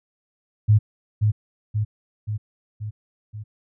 sine tone with echo, 106.4 Hz, G#2, 42 cents sharp, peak -11 dBFS, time 0.68-0.79 s, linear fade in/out 20 ms, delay 530 ms, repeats 5, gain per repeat -4 dB, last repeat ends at 3.44 s, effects none

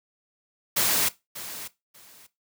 white noise with echo, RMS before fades -23 dBFS, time 0.76-1.09 s, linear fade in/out 10 ms, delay 590 ms, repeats 2, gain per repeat -14 dB, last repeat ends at 2.27 s, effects noise-tail reverb RT60 0.2 s tail -17 dB re dry + high-pass 100 Hz 12 dB/octave

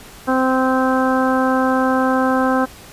harmonic tone, 260 Hz, C4, 11 cents flat, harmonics 1 / 2 / 3 / 4 / 5 / 6, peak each -17 / -20 / -22 / -23 / -24 / -25 dBFS, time 0.27-2.66 s, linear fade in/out 20 ms, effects pink hiss -40 dBFS RMS until 2.92 s + resampled to 32000 Hz

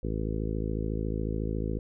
harmonic tone, 54 Hz, A1, 32 cents flat, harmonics 1 / 2 / 3 / 4 / 5 / 6 / 7 / 8 / 9, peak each -32 / -35 / -37 / -38 / -39 / -40 / -40 / -41 / -42 dBFS, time 0.03-1.79 s, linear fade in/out 5 ms, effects none

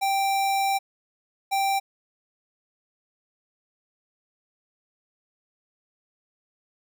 square tone pair in turn, 784 / 784 Hz, G5 / G5, 0 / 0 cents, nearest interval unison, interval 0 cents, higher neither, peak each -22 dBFS, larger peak neither, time 0.01-0.79 / 1.51-1.8 s, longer first, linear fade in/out 20 ms, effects none

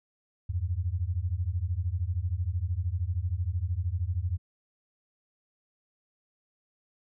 sine beating tone pair, 82.41 / 95.41 Hz, E2 / G2, 0 / -46 cents, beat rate 13 Hz, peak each -30 dBFS, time 0.49-4.38 s, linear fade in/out 10 ms, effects none

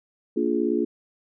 sine chord, Bb dominant seventh, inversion none, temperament just, 233.1 / 291.4 / 349.6 / 419.5 Hz, Bb3 / D4 / F4 / Ab4, 0 / -13 / +2 / +17 cents, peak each -27 / -26 / -25 / -27 dBFS, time 0.36-0.85 s, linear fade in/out 10 ms, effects none

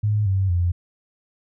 sine tone with pitch steps, 105.4 / 96.1 / 87.61 Hz, G#2 / G2 / F2, +26 / -34 / +6 cents, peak -17 dBFS, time 0.03-0.72 s, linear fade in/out 10 ms, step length 230 ms, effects none

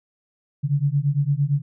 sine beating tone pair, 138.4 / 147.2 Hz, C#3 / D3, -2 / +4 cents, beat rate 8.8 Hz, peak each -21 dBFS, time 0.63-1.62 s, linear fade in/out 20 ms, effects none

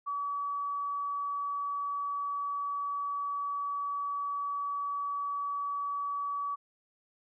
sine tone, 1141 Hz, C#6, 50 cents sharp, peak -31 dBFS, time 0.06-6.56 s, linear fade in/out 20 ms, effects none

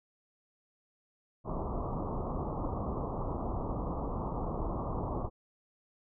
pink low-pass noise, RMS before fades -35 dBFS, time 1.44-5.3 s, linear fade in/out 50 ms, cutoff 1200 Hz, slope 96 dB/octave, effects none

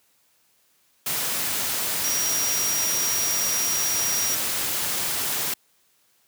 sine tone in noise, 5710 Hz, F8, 37 cents sharp, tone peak -24 dBFS, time 2.04-4.35 s, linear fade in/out 5 ms, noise white, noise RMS -26 dBFS, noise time 1.06-5.54 s, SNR -1 dB, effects white hiss -64 dBFS RMS until 6.27 s + high-pass 80 Hz 12 dB/octave

